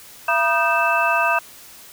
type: tone cluster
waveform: sine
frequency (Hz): 677 / 958 / 1226 / 1550 / 2638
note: E5 / A#5 / D#6 / G6 / E7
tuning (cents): +46 / +47 / -26 / -20 / +1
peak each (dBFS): -22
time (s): 0.28-1.39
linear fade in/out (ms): 5
effects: white hiss -43 dBFS RMS until 1.92 s